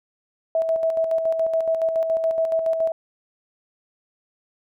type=tone with tremolo; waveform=sine; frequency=651 Hz; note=E5; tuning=22 cents flat; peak=-17 dBFS; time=0.55-2.92 s; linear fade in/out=2 ms; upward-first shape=square; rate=7.1 Hz; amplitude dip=45%; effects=none